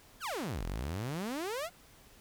sawtooth exponential two-way sweep, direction down then up, 1772 to 39.21 to 737 Hz, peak -31 dBFS, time 0.2-1.7 s, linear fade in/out 50 ms, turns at 0.64 s, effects pink hiss -59 dBFS RMS until 2.2 s

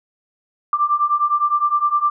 sine beating tone pair, 1174.7 / 1184.5 Hz, D6 / D6, 0 / +14 cents, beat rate 9.8 Hz, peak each -19 / -17 dBFS, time 0.73-2.1 s, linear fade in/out 2 ms, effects none

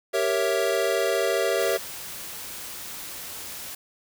square chord, G diminished seventh, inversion none, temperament equal, 392 / 466.2 / 554.4 / 659.3 Hz, G4 / Bb4 / Db5 / Fb5, 0 / 0 / 0 / 0 cents, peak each -28 dBFS, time 0.13-1.78 s, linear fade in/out 20 ms
white noise, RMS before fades -37 dBFS, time 1.59-3.75 s, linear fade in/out 5 ms
effects none

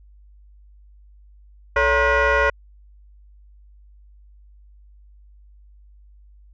sine tone with frequency modulation, 440 Hz, A4, in tune, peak -13 dBFS, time 1.76-2.5 s, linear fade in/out 5 ms, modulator 502 Hz, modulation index 3.2, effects tanh soft clip ceiling -12 dBFS + added 50 Hz sine -46 dBFS peak until 6.53 s

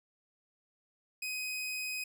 sawtooth tone, 2512 Hz, D#7, 16 cents sharp, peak -32 dBFS, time 1.22-2.04 s, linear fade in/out 5 ms, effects none

